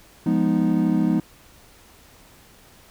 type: chord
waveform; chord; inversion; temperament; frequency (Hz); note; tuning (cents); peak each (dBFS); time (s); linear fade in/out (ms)
triangle; F half-diminished seventh; none; equal; 174.61 / 207.7 / 246.9 / 311.1; F3 / Ab3 / Cb4 / Eb4; 0 / 0 / 0 / 0; -21; 0.26-1.2; 5
effects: pink hiss -51 dBFS RMS until 2.9 s